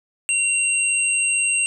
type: tone pair together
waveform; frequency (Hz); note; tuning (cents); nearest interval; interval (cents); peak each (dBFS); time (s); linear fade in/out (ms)
sine; 2751 / 8244; F7 / C9; -27 / -27; octave + perfect fifth; 1900; -20; 0.29-1.66; 0
effects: none